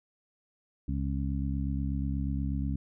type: harmonic tone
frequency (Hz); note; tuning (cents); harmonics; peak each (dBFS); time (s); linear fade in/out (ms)
68.3; C#2; -25; 1 / 2 / 3 / 4; -31 / -34 / -36 / -37; 0.88-2.76; 5
effects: none